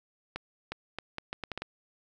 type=accelerating click train; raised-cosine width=0.3 ms; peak=-19 dBFS; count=9; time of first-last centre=0.36-1.62 s; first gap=360 ms; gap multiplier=0.74; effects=none